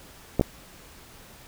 clicks, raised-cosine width 2 ms, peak -7 dBFS, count 2, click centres 0.396 / 0.411 s, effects pink hiss -49 dBFS RMS until 1.47 s

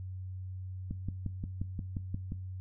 click train, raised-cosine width 5 ms, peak -23 dBFS, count 9, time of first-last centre 0.91-2.321 s, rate 5.67 Hz, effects noise-tail reverb RT60 0.4 s tail -18 dB re dry + added 93 Hz sine -38 dBFS peak until 2.6 s

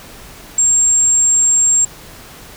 sine tone, 7459 Hz, A#8, in tune, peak -9 dBFS, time 0.58-1.85 s, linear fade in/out 5 ms, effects pink hiss -37 dBFS RMS until 2.56 s

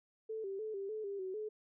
sine tone with pitch steps, 440.4 / 389.7 / 434.3 / 393.2 / 432.8 / 398.7 / 375.7 / 428.2 Hz, A4 / G4 / A4 / G4 / A4 / G4 / F#4 / A4, +2 / -10 / -23 / +5 / -29 / +29 / +26 / -47 cents, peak -38 dBFS, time 0.29-1.49 s, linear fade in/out 10 ms, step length 150 ms, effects none

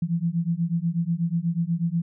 sine beating tone pair, 164.81 / 173.01 Hz, E3 / F3, 0 / -16 cents, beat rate 8.2 Hz, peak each -25 dBFS, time 0.02-2.02 s, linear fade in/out 5 ms, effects none

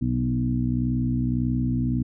harmonic tone with a mistuned harmonic, 61.74 Hz, B1, in tune, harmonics 1 / 2 / 3 / 4 / 5, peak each -30 / -25 / -32 / -25 / -33 dBFS, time 0.01-2.03 s, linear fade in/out 10 ms, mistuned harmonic 2, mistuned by +20 cents, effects none

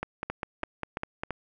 two click trains, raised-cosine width 0.5 ms, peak -16 / -16 dBFS, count 7 / 4, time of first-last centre 0.03-1.235 / 0.3-1.307 s, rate 4.98 / 2.98 Hz, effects none

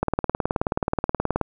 click train, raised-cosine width 1 ms, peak -7 dBFS, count 27, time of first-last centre 0.03-1.413 s, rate 18.8 Hz, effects none

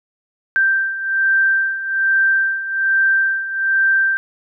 sine beating tone pair, 1568 / 1569.2 Hz, G6 / G6, 0 / +1 cents, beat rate 1.2 Hz, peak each -20 / -15 dBFS, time 0.56-4.17 s, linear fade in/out 0 ms, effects none

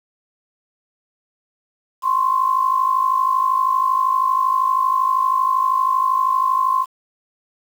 sine tone pair together, 1040 / 1092.7 Hz, C6 / C#6, -11 / -25 cents, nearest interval minor second, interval 86 cents, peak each -16 / -20 dBFS, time 2.02-6.86 s, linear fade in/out 50 ms, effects 7-bit

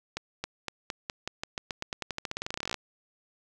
accelerating click train, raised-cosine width 0.2 ms, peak -15 dBFS, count 30, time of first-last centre 0.17-2.743 s, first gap 270 ms, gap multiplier 0.9, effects none

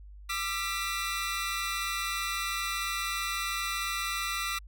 20% pulse tone cluster, 1186 / 1353 / 1968 Hz, D6 / E6 / B6, +17 / +45 / -7 cents, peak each -30 dBFS, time 0.29-4.59 s, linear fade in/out 10 ms, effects added 50 Hz sine -45 dBFS peak until 4.67 s

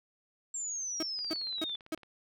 sine exponential sweep, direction down, 7490 to 3460 Hz, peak -34 dBFS, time 0.54-1.76 s, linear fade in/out 5 ms
35% pulse tone bursts, 319 Hz, D#4, 43 cents sharp, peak -30 dBFS, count 4, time 1-1.948 s, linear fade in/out 2 ms, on 27 ms, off 280 ms
click train, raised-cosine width 0.3 ms, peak -37 dBFS, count 16, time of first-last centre 1.19-2.033 s, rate 17.8 Hz
effects none

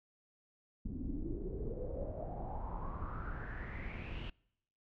brown noise with low-pass filter sweep, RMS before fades -41 dBFS, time 0.85-4.3 s, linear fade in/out 5 ms, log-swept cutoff 240 to 3000 Hz, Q 7, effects noise-tail reverb RT60 0.8 s tail -26 dB re dry

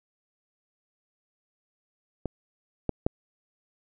clicks, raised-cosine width 2 ms, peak -16 / -12 / -9 dBFS, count 3, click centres 2.257 / 2.893 / 3.065 s, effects none

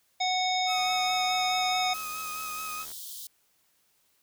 harmonic tone, 739 Hz, F#5, 2 cents flat, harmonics 1 / 3 / 5 / 7 / 9, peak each -27 / -33 / -31 / -35 / -40 dBFS, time 0.2-1.94 s, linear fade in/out 10 ms
30% pulse tone with vibrato, 1260 Hz, D#6, 21 cents sharp, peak -32 dBFS, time 0.66-2.86 s, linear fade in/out 50 ms, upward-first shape sine, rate 4.7 Hz, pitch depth 27 cents each way
click train, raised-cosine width 0.5 ms, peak -36 dBFS, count 170, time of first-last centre 0.78-2.917 s, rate 79.1 Hz
white high-pass noise, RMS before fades -41 dBFS, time 1.94-3.27 s, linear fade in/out 2 ms, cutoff 3100 Hz, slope 96 dB/octave
effects white hiss -69 dBFS RMS until 4.22 s

